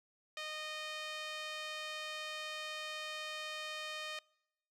sawtooth tone with band-pass filter, 616 Hz, D#5, 17 cents flat, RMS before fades -43 dBFS, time 0.37-4.19 s, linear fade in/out 2 ms, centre 3000 Hz, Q 1.2, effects noise-tail reverb RT60 0.8 s tail -25 dB re dry

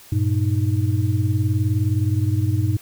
sine tone cluster, 98.2 / 117.6 / 310.3 Hz, G2 / A#2 / D#4, +4 / +16 / -5 cents, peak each -19 / -21 / -27 dBFS, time 0.12-2.77 s, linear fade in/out 5 ms, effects white hiss -46 dBFS RMS until 2.81 s

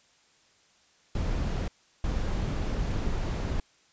brown noise bursts at uneven times, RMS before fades -29 dBFS, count 2, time 1.15-1.68 / 2.04-3.6 s, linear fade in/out 2 ms, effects white hiss -63 dBFS RMS until 3.92 s + resampled to 16000 Hz

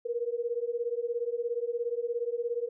sine beating tone pair, 466.2 / 483.2 Hz, A#4 / B4, 0 / -38 cents, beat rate 17 Hz, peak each -32 / -32 dBFS, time 0.05-2.69 s, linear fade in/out 10 ms, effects none

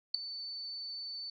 sine tone with ADSR envelope, 4512 Hz, C#8, 30 cents sharp, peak -22 dBFS, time 0.14-1.3 s, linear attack 6 ms, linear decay 5 ms, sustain -17 dB, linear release 3 ms, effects none

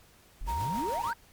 triangle exponential sweep, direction up, 33.51 to 1624 Hz, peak -31 dBFS, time 0.41-1.13 s, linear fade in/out 0 ms
pink noise with tremolo, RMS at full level -42 dBFS, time 0.45-1.14 s, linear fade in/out 50 ms, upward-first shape sine, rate 6.8 Hz, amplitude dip 35%
sine tone, 932.3 Hz, A#5, in tune, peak -30 dBFS, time 0.47-1.14 s, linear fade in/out 20 ms
effects pink hiss -59 dBFS RMS until 1.32 s + MP3 96 kbps

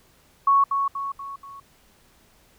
sine tone with echo, 1108.7 Hz, C#6, in tune, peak -14 dBFS, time 0.47-0.64 s, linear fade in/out 5 ms, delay 240 ms, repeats 4, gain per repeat -6 dB, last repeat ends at 1.6 s, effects pink hiss -58 dBFS RMS until 2.58 s

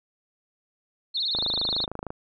sine tone with vibrato, 3951 Hz, B7, in tune, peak -24 dBFS, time 1.14-1.86 s, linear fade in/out 20 ms, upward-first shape sine, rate 18 Hz, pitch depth 180 cents each way
click train, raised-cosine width 1 ms, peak -19 dBFS, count 21, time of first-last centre 1.35-2.105 s, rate 26.5 Hz
effects none

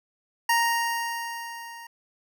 25% pulse tone with level ramp, 932.3 Hz, A#5, in tune, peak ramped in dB -15 to -37 dBFS, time 0.49-1.87 s, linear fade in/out 5 ms, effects none

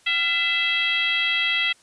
sine tone with frequency modulation, 2637 Hz, E7, in tune, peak -19 dBFS, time 0.06-1.73 s, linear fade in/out 10 ms, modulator 626 Hz, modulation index 1.4, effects white hiss -56 dBFS RMS until 1.82 s + resampled to 22050 Hz

